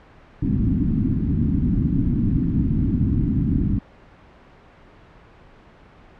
white low-pass noise, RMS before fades -20 dBFS, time 0.42-3.79 s, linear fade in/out 5 ms, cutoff 280 Hz, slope 48 dB/octave, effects pink hiss -48 dBFS RMS until 6.19 s + low-pass 2000 Hz 12 dB/octave

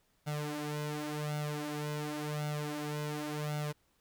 sawtooth tone with flanger, 149.4 Hz, D3, 30 cents sharp, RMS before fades -37 dBFS, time 0.26-3.73 s, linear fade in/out 20 ms, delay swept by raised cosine 1.4 to 4.7 ms, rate 0.91 Hz, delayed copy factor +0.8, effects pink hiss -73 dBFS RMS until 4 s

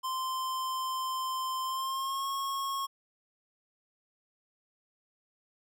square tone with pitch glide, 1040 to 1092.3 Hz, C6 to C#6, -11 to -26 cents, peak -32 dBFS, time 0.03-2.87 s, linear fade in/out 20 ms, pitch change +85 cents, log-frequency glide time 1.63-2.27 s, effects none

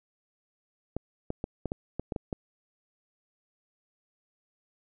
clicks, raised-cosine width 2 ms, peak -18 dBFS, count 9, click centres 0.966 / 1.304 / 1.441 / 1.657 / 1.719 / 1.996 / 2.122 / 2.162 / 2.328 s, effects none

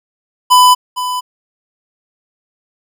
square tone with echo, 999 Hz, B5, 20 cents sharp, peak -5 dBFS, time 0.5-0.75 s, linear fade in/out 20 ms, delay 460 ms, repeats 1, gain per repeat -12 dB, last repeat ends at 1.21 s, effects none

